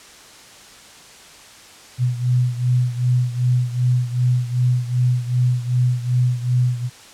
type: beating tone pair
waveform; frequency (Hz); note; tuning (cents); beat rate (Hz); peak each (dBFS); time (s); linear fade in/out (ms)
sine; 123.47 / 126.07; B2 / B2; 0 / +36; 2.6; -17 / -21; 1.98-6.9; 50
effects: white hiss -43 dBFS RMS until 7.13 s + low-pass 8000 Hz 12 dB/octave